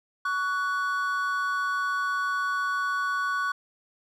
triangle tone pair together, 1127 / 1479 Hz, C#6 / F#6, +28 / -1 cents, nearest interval perfect fourth, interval 471 cents, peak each -26 dBFS, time 0.25-3.52 s, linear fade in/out 5 ms, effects none

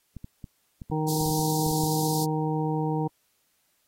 clicks, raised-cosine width 5 ms, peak -26 dBFS, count 12, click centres 0.167 / 0.244 / 0.442 / 0.818 / 0.9 / 1.212 / 1.261 / 1.301 / 1.395 / 1.665 / 1.712 / 1.837 s
harmonic tone, 155.56 Hz, D#3, in tune, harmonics 1 / 2 / 3 / 5 / 6, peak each -27 / -30 / -32 / -34 / -35 dBFS, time 0.91-3.08 s, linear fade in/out 10 ms
pink high-pass noise, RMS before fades -34 dBFS, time 1.08-2.25 s, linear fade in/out 5 ms, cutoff 4100 Hz, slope 48 dB/octave
effects white hiss -70 dBFS RMS until 3.87 s + AAC 48 kbps

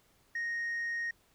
sine tone, 1864.7 Hz, A#6, in tune, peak -30 dBFS, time 0.35-1.11 s, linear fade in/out 5 ms, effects tanh soft clip ceiling -31 dBFS + pink hiss -68 dBFS RMS until 1.34 s

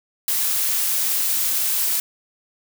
blue noise, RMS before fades -21 dBFS, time 0.28-2 s, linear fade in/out 2 ms, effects none

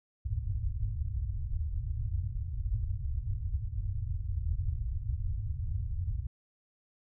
white low-pass noise, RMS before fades -33 dBFS, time 0.25-6.27 s, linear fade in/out 5 ms, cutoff 110 Hz, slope 48 dB/octave, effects none

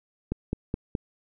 click train, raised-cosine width 3 ms, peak -14 dBFS, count 4, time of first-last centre 0.32-0.952 s, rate 4.75 Hz, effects none

